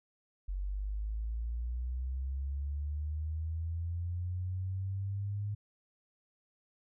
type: linear sweep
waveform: sine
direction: up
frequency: 46.09 to 103.83 Hz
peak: -33 dBFS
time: 0.48-5.55 s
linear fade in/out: 10 ms
effects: none